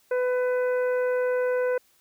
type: harmonic tone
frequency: 500 Hz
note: B4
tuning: 21 cents sharp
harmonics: 1 / 2 / 3 / 4 / 5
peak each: -22 / -37 / -34 / -43 / -48 dBFS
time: 0.11-1.78 s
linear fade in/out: 5 ms
effects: white hiss -63 dBFS RMS until 2 s